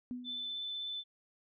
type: tone with exponential decay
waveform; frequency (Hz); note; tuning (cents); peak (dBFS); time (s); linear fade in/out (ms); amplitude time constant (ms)
sine; 247.6; B3; +5; -35; 0.11-0.62; 0; 110
type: tone with vibrato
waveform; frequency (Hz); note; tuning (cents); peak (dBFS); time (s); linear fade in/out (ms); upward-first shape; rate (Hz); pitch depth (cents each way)
sine; 3520; A7; 0; -37; 0.24-1.04; 50; triangle; 16; 13
effects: none